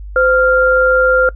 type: tone pair together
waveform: sine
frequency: 514.3 / 1393 Hz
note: C5 / F6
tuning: -30 / -5 cents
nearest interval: octave + perfect fourth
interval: 1725 cents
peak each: -11 dBFS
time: 0.16-1.29 s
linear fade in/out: 2 ms
effects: noise-tail reverb RT60 0.1 s tail -21 dB re dry + added 50 Hz sine -26 dBFS peak until 1.35 s